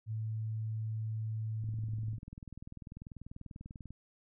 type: tone with pitch glide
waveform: sine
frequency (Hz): 110 to 109.11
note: A2 to A2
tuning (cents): 0 to -14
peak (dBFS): -34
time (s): 0.06-2.19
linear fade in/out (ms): 50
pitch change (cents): -14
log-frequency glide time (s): 1.53-2.07
type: click train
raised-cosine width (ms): 5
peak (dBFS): -34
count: 47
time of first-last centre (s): 1.64-3.906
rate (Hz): 20.3
effects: none